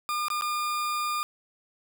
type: tone with dropouts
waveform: 40% pulse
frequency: 1209 Hz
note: D6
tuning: 50 cents sharp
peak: -26 dBFS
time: 0.09-1.23 s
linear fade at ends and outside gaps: 0 ms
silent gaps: 0.283-0.302 / 0.411-0.421 s
effects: none